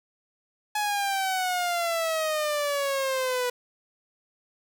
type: exponential sweep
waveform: sawtooth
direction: down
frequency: 846 to 490 Hz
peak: -21 dBFS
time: 0.75-3.5 s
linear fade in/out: 5 ms
effects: none